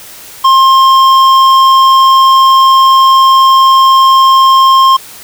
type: tone with hard clipping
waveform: sine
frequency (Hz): 1062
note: C6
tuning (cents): +25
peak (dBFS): -4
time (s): 0.44-4.97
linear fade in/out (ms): 10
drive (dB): 9
effects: white hiss -31 dBFS RMS until 5.23 s